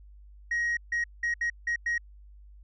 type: tone bursts at uneven times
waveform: sine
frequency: 1888 Hz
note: A#6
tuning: 22 cents sharp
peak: -23 dBFS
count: 6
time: 0.51-0.77 / 0.92-1.04 / 1.23-1.34 / 1.41-1.5 / 1.67-1.76 / 1.86-1.98 s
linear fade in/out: 5 ms
effects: tanh soft clip ceiling -24 dBFS + added 50 Hz sine -48 dBFS peak until 2.63 s